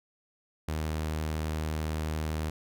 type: tone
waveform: sawtooth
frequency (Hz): 77.9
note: D#2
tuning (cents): +3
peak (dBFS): -26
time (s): 0.68-2.5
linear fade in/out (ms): 5
effects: none